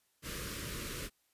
pink band-stop noise, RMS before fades -41 dBFS, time 0.22-1.1 s, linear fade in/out 50 ms, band 560 to 1100 Hz, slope 48 dB/octave, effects white hiss -75 dBFS RMS until 1.33 s + resampled to 32000 Hz

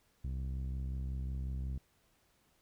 sawtooth tone with low-pass filter, 65.5 Hz, C2, 2 cents sharp, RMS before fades -38 dBFS, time 0.24-1.78 s, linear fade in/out 5 ms, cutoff 150 Hz, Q 0.8, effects pink hiss -72 dBFS RMS until 2.61 s

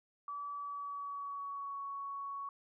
sine tone with pitch glide, 1150 to 1115.3 Hz, D6 to C#6, -37 to +10 cents, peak -39 dBFS, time 0.28-2.49 s, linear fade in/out 2 ms, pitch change -53 cents, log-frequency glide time 0.53-1.81 s, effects none

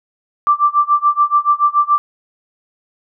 sine tone with tremolo, 1174.7 Hz, D6, in tune, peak -7 dBFS, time 0.47-1.98 s, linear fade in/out 0 ms, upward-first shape sine, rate 7 Hz, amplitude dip 95%, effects none

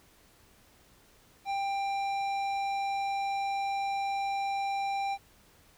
triangle tone with tanh clipping, 791 Hz, G5, 15 cents sharp, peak -31 dBFS, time 1.45-5.18 s, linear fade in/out 50 ms, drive 17 dB, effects pink hiss -61 dBFS RMS until 5.77 s

